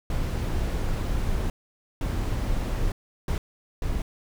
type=noise bursts at uneven times; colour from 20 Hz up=brown; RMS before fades=-26 dBFS; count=4; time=0.1-1.5 / 2.01-2.92 / 3.28-3.38 / 3.82-4.02 s; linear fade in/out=2 ms; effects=none